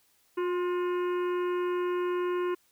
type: harmonic tone with a mistuned harmonic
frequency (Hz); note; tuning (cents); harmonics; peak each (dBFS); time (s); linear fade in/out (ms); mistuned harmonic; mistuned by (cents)
357.9; F4; +42; 1 / 3 / 4 / 5 / 6 / 7 / 8; -27 / -36 / -43 / -48 / -52 / -50 / -52; 0.37-2.55; 10; 3; -38
effects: white hiss -67 dBFS RMS until 2.71 s